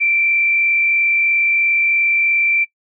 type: tone with frequency modulation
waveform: sine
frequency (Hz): 2349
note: D7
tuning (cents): 0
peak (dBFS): -13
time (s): 0-2.65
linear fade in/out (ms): 20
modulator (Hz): 43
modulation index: 0.77
effects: noise-tail reverb RT60 0.1 s tail -21 dB re dry

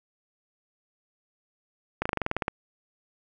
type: slowing click train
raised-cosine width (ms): 0.5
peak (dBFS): -11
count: 11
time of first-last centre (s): 2.02-2.481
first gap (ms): 35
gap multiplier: 1.06
effects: none

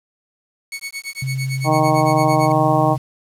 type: tone with tremolo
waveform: sawtooth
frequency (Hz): 2217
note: C#7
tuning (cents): 0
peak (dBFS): -21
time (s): 0.72-2.52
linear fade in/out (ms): 2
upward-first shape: sine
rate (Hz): 8.9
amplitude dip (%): 95
type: tone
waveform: sine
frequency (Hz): 133.1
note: C3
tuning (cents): +30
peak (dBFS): -20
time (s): 1.22-2.98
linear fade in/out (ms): 5
type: harmonic tone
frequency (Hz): 155.56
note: D#3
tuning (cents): 0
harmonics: 1 / 2 / 3 / 4 / 5 / 6 / 7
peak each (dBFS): -23 / -20 / -26 / -19 / -19 / -23 / -22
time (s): 1.64-2.97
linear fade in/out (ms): 50
effects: resampled to 32000 Hz + 7-bit

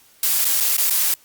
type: noise with dropouts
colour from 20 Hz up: blue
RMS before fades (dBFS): -18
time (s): 0.23-1.14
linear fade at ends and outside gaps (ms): 2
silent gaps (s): 0.447-0.452 / 0.602-0.606 / 0.768-0.78 / 0.899-0.906
effects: white hiss -53 dBFS RMS until 1.24 s + Opus 48 kbps

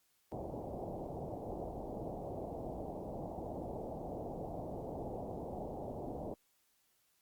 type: low-pass noise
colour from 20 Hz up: white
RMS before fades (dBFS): -43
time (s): 0.32-6.34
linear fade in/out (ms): 0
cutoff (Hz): 780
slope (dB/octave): 48
effects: white hiss -75 dBFS RMS until 7.21 s + Opus 48 kbps

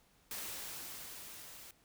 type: noise with level ramp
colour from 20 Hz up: white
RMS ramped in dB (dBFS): -42 to -53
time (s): 0.31-1.71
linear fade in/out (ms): 2
effects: pink hiss -69 dBFS RMS until 1.84 s

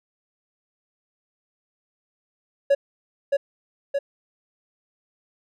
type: tone with echo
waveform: triangle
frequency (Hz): 559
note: C#5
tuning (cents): +14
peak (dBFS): -12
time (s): 2.7-2.75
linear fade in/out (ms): 10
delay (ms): 620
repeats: 2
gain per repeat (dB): -3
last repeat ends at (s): 3.99
effects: none

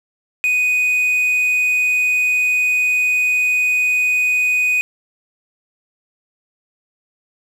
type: tone with quantisation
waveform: triangle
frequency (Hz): 2489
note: D#7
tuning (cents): 0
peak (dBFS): -12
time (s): 0.44-4.81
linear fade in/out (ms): 0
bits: 7
effects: none

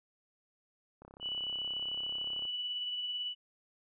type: click train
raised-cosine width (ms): 1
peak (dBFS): -38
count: 49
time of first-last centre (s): 1.02-2.453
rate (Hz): 33.5
type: tone with tremolo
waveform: sine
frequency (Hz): 2960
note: F#7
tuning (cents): 0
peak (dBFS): -33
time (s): 1.2-3.35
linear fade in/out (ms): 50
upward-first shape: sine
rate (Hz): 18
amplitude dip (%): 30
effects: none

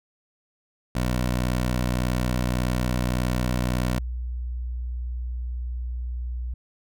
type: tone pair in turn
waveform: 15% pulse / sine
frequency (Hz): 61.74 / 60.85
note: B1 / B1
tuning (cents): 0 / -25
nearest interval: unison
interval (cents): 25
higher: first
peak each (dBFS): -16 / -27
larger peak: first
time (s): 0.95-3.99 / 3.99-6.54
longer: first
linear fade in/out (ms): 5
effects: none

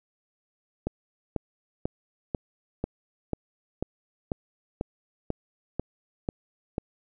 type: click train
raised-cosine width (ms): 2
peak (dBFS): -14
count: 13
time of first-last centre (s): 0.87-6.781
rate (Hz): 2.03
effects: none

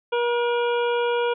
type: harmonic tone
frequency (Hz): 477.9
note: A#4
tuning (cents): +43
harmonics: 1 / 2 / 3 / 5 / 6 / 7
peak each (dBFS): -21 / -27 / -31 / -35 / -37 / -38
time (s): 0.12-1.34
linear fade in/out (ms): 10
effects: none

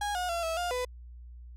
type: tone with pitch steps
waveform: 35% pulse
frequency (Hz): 823 / 722 / 681 / 653 / 706 / 499.3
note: G#5 / F#5 / F5 / E5 / F5 / B4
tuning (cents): -16 / -43 / -44 / -17 / +19 / +19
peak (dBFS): -28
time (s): 0.01-0.85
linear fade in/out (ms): 5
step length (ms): 140
effects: added 60 Hz sine -44 dBFS peak until 1.56 s + low-pass 12000 Hz 12 dB/octave

